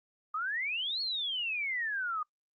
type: exponential two-way sweep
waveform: sine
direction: up then down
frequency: 1210 to 4400 to 1210 Hz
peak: -31 dBFS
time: 0.34-2.23 s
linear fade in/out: 5 ms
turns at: 1.01 s
effects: noise-tail reverb RT60 0.1 s tail -24 dB re dry + Opus 24 kbps